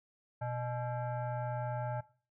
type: tone with frequency modulation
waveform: sine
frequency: 122.5 Hz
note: B2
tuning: 14 cents flat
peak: -34 dBFS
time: 0.41-2.01 s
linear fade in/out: 10 ms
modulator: 735 Hz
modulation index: 1.1
effects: noise-tail reverb RT60 0.4 s tail -19 dB re dry